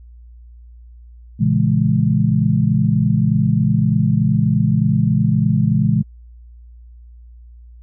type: chord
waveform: sine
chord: A# half-diminished seventh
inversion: none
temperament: just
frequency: 116.54 / 139.85 / 167.82 / 209.8 Hz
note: A#2 / C#3 / E3 / G#3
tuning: 0 / +16 / +31 / +18 cents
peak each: -18 dBFS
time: 1.39-6.03 s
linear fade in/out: 20 ms
effects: added 59 Hz sine -38 dBFS peak until 7.82 s